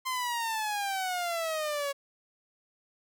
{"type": "exponential sweep", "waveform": "sawtooth", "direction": "down", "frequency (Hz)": [1046.5, 554.4], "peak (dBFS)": -26, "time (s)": [0.05, 1.93], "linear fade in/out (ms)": 20, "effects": []}